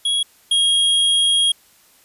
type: tone pair in turn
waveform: square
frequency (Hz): 3322 / 3272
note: G#7 / G#7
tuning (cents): 0 / -26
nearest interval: unison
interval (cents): 26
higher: first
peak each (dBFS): -17 / -14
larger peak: second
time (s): 0.05-0.23 / 0.51-1.52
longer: second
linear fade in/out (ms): 5
effects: white hiss -53 dBFS RMS until 2.04 s + resampled to 32000 Hz